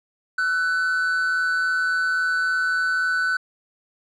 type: tone pair together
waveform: triangle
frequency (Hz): 1336 / 1499.6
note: E6 / F#6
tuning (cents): +23 / +23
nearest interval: major second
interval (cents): 200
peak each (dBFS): -28 / -18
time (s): 0.38-3.37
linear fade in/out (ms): 5
effects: resampled to 24000 Hz